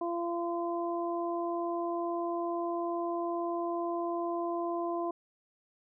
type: harmonic tone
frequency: 342.3 Hz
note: F4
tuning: 35 cents flat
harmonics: 1 / 2 / 3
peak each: -33 / -35 / -38 dBFS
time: 0.01-5.11 s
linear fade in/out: 5 ms
effects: none